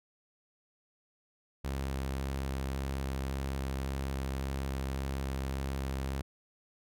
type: tone with vibrato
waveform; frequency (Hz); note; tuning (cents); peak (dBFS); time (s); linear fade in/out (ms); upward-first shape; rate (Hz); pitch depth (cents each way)
sawtooth; 67.3; C2; +49; -29; 1.64-6.22; 10; square; 1.8; 10
effects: none